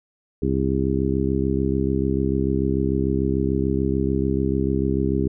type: harmonic tone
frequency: 66.8 Hz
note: C2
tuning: 36 cents sharp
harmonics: 1 / 2 / 3 / 4 / 5 / 6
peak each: -26 / -26 / -26 / -26 / -26 / -26 dBFS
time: 0.42-5.28 s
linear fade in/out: 5 ms
effects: none